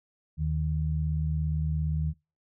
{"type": "tone pair together", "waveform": "sine", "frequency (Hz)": [77.4, 154.8], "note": ["D#2", "D#3"], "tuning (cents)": [-9, -9], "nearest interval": "octave", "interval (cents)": 1200, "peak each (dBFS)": -28, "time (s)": [0.37, 2.14], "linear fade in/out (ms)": 50, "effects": ["noise-tail reverb RT60 0.3 s tail -26 dB re dry"]}